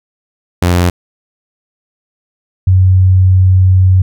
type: tone pair in turn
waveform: sawtooth / sine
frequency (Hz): 88.2 / 93.24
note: F2 / F#2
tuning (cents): +18 / +14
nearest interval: minor second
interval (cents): 96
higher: second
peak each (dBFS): -4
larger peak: neither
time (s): 0.62-0.9 / 2.67-4.02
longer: second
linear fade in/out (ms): 5
effects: none